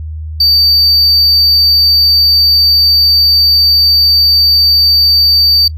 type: tone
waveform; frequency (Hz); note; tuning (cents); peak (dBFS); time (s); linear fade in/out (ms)
triangle; 4613; D8; -32; -4; 0.4-5.68; 5
effects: noise-tail reverb RT60 0.1 s tail -24 dB re dry + added 78 Hz sine -19 dBFS peak until 5.77 s